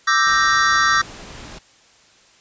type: chord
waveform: square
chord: E half-diminished seventh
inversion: third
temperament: equal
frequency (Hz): 1174.7 / 1318.5 / 1568 / 1864.7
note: D6 / E6 / G6 / Bb6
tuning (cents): 0 / 0 / 0 / 0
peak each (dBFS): -20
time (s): 0.07-1.02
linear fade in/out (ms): 10
type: noise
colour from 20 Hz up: pink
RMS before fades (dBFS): -37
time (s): 0.26-1.59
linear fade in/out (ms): 10
effects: white hiss -52 dBFS RMS until 2.4 s + resampled to 16000 Hz